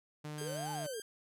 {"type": "tone", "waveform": "sawtooth", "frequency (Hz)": 150.7, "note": "D3", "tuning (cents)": 45, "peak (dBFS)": -37, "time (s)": [0.24, 0.87], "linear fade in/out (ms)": 10}
{"type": "tone with vibrato", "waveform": "5% pulse", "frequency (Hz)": 1568, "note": "G6", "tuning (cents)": 0, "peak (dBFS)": -33, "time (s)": [0.38, 1.02], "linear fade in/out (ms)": 2, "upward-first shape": "square", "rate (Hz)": 5.4, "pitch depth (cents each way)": 33}
{"type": "exponential two-way sweep", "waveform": "sine", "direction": "up then down", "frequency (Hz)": [415.3, 880, 415.3], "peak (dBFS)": -39, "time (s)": [0.41, 1], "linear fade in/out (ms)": 2, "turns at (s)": 0.71}
{"effects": ["low-pass 12000 Hz 12 dB/octave"]}